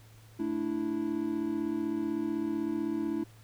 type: chord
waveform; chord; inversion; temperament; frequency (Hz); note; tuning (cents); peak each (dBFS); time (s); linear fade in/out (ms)
triangle; A suspended fourth; none; equal; 220 / 293.7 / 329.6; A3 / D4 / E4; 0 / 0 / 0; -35 / -32 / -30; 0.39-3.24; 10
effects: added 110 Hz sine -53 dBFS peak until 3.43 s + pink hiss -60 dBFS RMS until 3.43 s